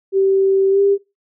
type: tone with pitch glide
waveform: sine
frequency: 387.5 to 398.4 Hz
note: G4 to G4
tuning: -20 to +28 cents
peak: -11 dBFS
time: 0.12-0.98 s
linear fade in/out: 50 ms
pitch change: +48 cents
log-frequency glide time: 0.7-0.8 s
effects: noise-tail reverb RT60 0.2 s tail -17 dB re dry